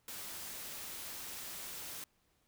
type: noise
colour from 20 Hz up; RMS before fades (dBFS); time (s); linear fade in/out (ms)
white; -45; 0.08-2.04; 2
effects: pink hiss -75 dBFS RMS until 2.47 s